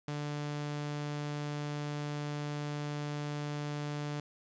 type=tone; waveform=sawtooth; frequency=147.1 Hz; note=D3; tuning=3 cents sharp; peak=-31 dBFS; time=0.08-4.2 s; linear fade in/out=2 ms; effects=resampled to 16000 Hz + 10-bit